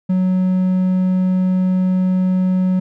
triangle tone, 185 Hz, F#3, in tune, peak -11 dBFS, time 0.09-2.8 s, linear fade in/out 10 ms, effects none

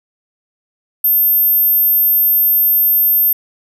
sine tone, 13290 Hz, G#9, in tune, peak -9 dBFS, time 1.04-3.33 s, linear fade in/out 5 ms, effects none

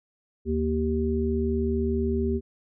harmonic tone, 77.78 Hz, D#2, in tune, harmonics 1 / 3 / 5, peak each -27 / -27 / -27 dBFS, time 0.45-2.41 s, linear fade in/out 50 ms, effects none

